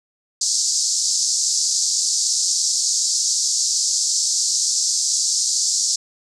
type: band-pass noise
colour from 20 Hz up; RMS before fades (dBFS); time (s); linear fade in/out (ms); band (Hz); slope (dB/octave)
white; -20; 0.41-5.96; 5; 4600 to 7700; 48
effects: none